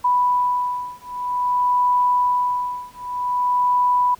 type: beating tone pair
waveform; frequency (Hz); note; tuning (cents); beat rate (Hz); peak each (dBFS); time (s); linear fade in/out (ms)
sine; 987.8 / 988.32; B5 / B5; 0 / +1; 0.52; -20; 0.04-4.15; 10
effects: pink hiss -50 dBFS RMS until 4.19 s